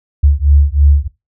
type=beating tone pair; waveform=sine; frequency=70.3 / 73.4 Hz; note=C#2 / D2; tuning=+25 / 0 cents; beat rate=3.1 Hz; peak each=-10 dBFS; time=0.23-1.08 s; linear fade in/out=10 ms; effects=noise-tail reverb RT60 0.2 s tail -18 dB re dry